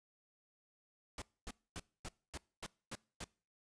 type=noise bursts; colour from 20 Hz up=pink; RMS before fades=-45 dBFS; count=8; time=1.18-3.242 s; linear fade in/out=2 ms; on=39 ms; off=250 ms; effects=noise-tail reverb RT60 0.4 s tail -24 dB re dry + resampled to 22050 Hz